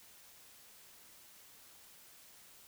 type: silence
effects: white hiss -59 dBFS RMS until 2.67 s